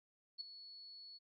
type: tone with ADSR envelope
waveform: sine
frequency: 4400 Hz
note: C#8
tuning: 14 cents flat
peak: -39 dBFS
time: 0.38-1.19 s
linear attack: 28 ms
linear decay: 7 ms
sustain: -13 dB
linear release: 28 ms
effects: none